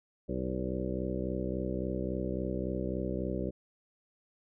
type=harmonic tone with a mistuned harmonic; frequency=63.6 Hz; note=C2; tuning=48 cents flat; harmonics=1 / 2 / 3 / 4 / 5 / 6 / 7 / 8 / 9; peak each=-39 / -41 / -37 / -42 / -39 / -39 / -47 / -41 / -42 dBFS; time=0.28-3.51 s; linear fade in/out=20 ms; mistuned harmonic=7; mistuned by=+53 cents; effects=none